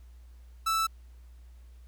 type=tone; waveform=45% pulse; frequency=1318.5 Hz; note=E6; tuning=in tune; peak=-25 dBFS; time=0.66-0.87 s; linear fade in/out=10 ms; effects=added 60 Hz sine -48 dBFS peak until 1.87 s + pink hiss -68 dBFS RMS until 1.87 s